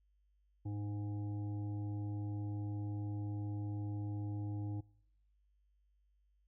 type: harmonic tone with a mistuned harmonic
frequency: 102.6 Hz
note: G#2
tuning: 21 cents flat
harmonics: 1 / 3 / 5 / 7 / 8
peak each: -38 / -45 / -61 / -63 / -59 dBFS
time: 0.65-4.81 s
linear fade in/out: 10 ms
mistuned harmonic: 1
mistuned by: +37 cents
effects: noise-tail reverb RT60 0.9 s tail -26 dB re dry + added 50 Hz sine -70 dBFS peak until 6.47 s